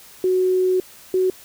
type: tone pair in turn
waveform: sine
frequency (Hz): 370 / 372.1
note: F#4 / F#4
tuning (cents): 0 / +10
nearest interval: unison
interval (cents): 10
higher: second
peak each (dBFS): -15 / -15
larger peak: neither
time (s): 0.24-0.8 / 1.14-1.3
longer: first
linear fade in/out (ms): 2
effects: white hiss -45 dBFS RMS until 1.44 s